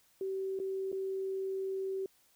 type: tone with dropouts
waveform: sine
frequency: 384.1 Hz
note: G4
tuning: 35 cents flat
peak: -33 dBFS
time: 0.21-2.06 s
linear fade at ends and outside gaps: 2 ms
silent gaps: 0.591-0.599 / 0.918-0.927 s
effects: white hiss -68 dBFS RMS until 2.35 s